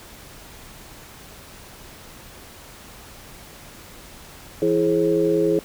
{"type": "tone cluster", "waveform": "sine", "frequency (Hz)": [168.1, 330.6, 421.4, 536], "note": ["E3", "E4", "G#4", "C5"], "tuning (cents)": [34, 5, 25, 42], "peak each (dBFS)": [-28, -21, -19, -25], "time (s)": [4.62, 5.59], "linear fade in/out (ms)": 2, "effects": ["pink hiss -43 dBFS RMS until 5.64 s"]}